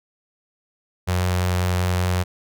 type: tone with notch filter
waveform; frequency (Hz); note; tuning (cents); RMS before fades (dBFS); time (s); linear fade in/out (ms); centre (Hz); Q
sawtooth; 90.5; F#2; -38; -21; 1.07-2.24; 20; 270; 1.2
effects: none